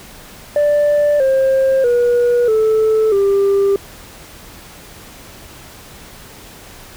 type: tone with pitch steps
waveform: sine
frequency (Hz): 587.3 / 532.4 / 482.6 / 437.4 / 396.5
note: D5 / C5 / B4 / A4 / G4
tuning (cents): 0 / +30 / -40 / -10 / +20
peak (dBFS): -8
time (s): 0.56-3.76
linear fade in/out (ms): 2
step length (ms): 640
effects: tanh soft clip ceiling -9 dBFS + pink hiss -38 dBFS RMS until 6.96 s